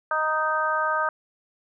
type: harmonic tone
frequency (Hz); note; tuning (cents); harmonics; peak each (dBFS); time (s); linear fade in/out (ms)
311.1; D#4; 0; 2 / 3 / 4 / 5; -29 / -28 / -25 / -27; 0.11-1.09; 2
effects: none